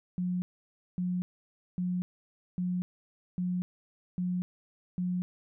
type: tone bursts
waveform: sine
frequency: 180 Hz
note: F#3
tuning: 47 cents flat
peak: -28 dBFS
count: 7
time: 0.18-5.22 s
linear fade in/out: 0 ms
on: 240 ms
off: 560 ms
effects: none